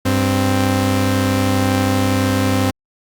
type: tone pair together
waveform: sawtooth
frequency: 97.99 / 261.6 Hz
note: G2 / C4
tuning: 0 / 0 cents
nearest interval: octave + perfect fourth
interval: 1700 cents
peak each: -13 dBFS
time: 0.05-2.71 s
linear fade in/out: 10 ms
effects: Opus 48 kbps